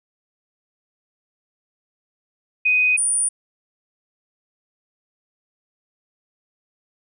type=tone pair in turn; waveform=sine; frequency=2499 / 9386 Hz; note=D#7 / D9; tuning=+7 / -2 cents; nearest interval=octave + major seventh; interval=2291 cents; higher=second; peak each=-14 / -17 dBFS; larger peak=first; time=2.65-2.97 / 2.97-3.29 s; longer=neither; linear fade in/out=10 ms; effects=none